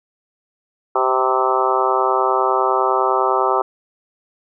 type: harmonic tone with a mistuned harmonic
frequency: 130 Hz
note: C3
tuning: 11 cents flat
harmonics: 3 / 4 / 5 / 6 / 7 / 8 / 9 / 10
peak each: -21 / -24 / -24 / -22 / -22 / -24 / -22 / -23 dBFS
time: 0.95-3.62 s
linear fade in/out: 5 ms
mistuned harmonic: 8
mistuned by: -17 cents
effects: none